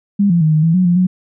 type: tone with pitch steps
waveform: sine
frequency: 201.5 / 171.2 / 156.2 / 154.7 / 164.1 / 183.7 / 174.7 / 183.2 Hz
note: G3 / F3 / D#3 / D#3 / E3 / F#3 / F3 / F#3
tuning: +48 / -34 / +7 / -10 / -8 / -12 / +1 / -17 cents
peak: -9 dBFS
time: 0.19-1.07 s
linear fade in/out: 10 ms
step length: 110 ms
effects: none